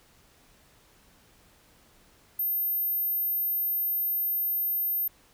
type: tone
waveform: sine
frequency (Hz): 13160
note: G#9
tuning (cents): -17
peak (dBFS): -25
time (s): 2.39-5.08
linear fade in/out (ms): 5
effects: pink hiss -60 dBFS RMS until 5.33 s